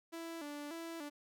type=tone with vibrato; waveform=sawtooth; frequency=311.1 Hz; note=D#4; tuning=in tune; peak=-39 dBFS; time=0.12-1.1 s; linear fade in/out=20 ms; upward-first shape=square; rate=1.7 Hz; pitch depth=110 cents each way; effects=none